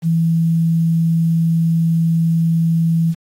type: tone with quantisation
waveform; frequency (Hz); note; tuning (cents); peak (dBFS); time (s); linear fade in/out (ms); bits
sine; 164.81; E3; 0; -12; 0.02-3.15; 50; 7
effects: AAC 48 kbps